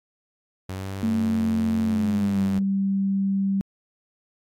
sawtooth tone with vibrato, 93.2 Hz, F#2, 13 cents sharp, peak -26 dBFS, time 0.69-2.59 s, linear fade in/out 5 ms, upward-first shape sine, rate 0.8 Hz, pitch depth 73 cents each way
sine tone with pitch glide, 223.2 to 195.43 Hz, A3 to G3, +25 to -5 cents, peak -20 dBFS, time 1.03-3.61 s, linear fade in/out 0 ms, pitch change -230 cents, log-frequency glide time 1.83-2.42 s
effects AAC 64 kbps

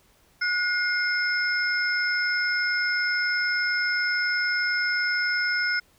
sine tone cluster, 1452 / 2121 / 5240 Hz, F#6 / C7 / E8, -33 / +23 / -11 cents, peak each -24 / -28 / -30 dBFS, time 0.41-5.8 s, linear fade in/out 10 ms, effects pink hiss -61 dBFS RMS until 5.98 s

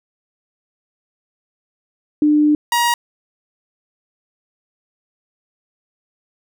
sine / sawtooth tone pair in turn, 299.3 / 950.2 Hz, D4 / A#5, +33 / +33 cents, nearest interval octave + minor sixth, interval 2000 cents, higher second, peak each -10 dBFS, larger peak neither, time 2.22-2.55 / 2.72-2.94 s, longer first, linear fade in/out 2 ms, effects none

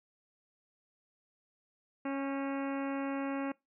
harmonic tone with a mistuned harmonic, 275.2 Hz, C#4, 12 cents flat, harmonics 1 / 2 / 3 / 4 / 5 / 6 / 7 / 8 / 9 / 10, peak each -34 / -40 / -44 / -46 / -48 / -50 / -51 / -52 / -53 / -54 dBFS, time 2.05-3.52 s, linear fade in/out 5 ms, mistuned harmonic 6, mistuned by -39 cents, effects noise-tail reverb RT60 0.2 s tail -23 dB re dry

